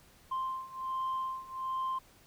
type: beating tone pair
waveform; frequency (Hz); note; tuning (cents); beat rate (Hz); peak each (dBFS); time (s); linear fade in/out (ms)
sine; 1046.5 / 1047.8; C6 / C6; 0 / +2; 1.3; -36 / -34; 0.31-1.99; 10
effects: tanh soft clip ceiling -29 dBFS + pink hiss -61 dBFS RMS until 2.26 s